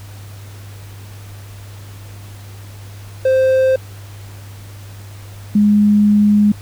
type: tone pair in turn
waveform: triangle / sine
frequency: 523.3 / 207.7 Hz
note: C5 / G#3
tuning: 0 / 0 cents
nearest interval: octave + major third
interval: 1600 cents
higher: first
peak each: -8 dBFS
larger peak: neither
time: 3.25-3.76 / 5.55-6.52 s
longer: second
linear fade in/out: 5 ms
effects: added 100 Hz sine -32 dBFS peak until 6.61 s + pink hiss -42 dBFS RMS until 6.61 s